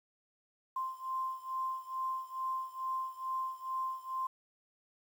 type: beating tone pair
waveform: sine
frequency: 1045 / 1047.3 Hz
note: C6 / C6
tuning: -2 / +1 cents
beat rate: 2.3 Hz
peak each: -37 / -39 dBFS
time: 0.76-4.27 s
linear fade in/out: 5 ms
effects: 10-bit